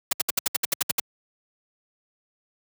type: noise bursts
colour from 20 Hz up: white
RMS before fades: -22 dBFS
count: 11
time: 0.11-1 s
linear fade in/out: 5 ms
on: 20 ms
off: 67 ms
effects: high-pass 100 Hz 12 dB/octave